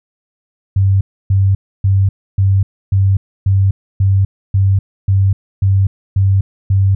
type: tone bursts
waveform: sine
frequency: 97.2 Hz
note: G2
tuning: 14 cents flat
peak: -8 dBFS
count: 12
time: 0.76-6.95 s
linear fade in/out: 5 ms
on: 250 ms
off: 290 ms
effects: none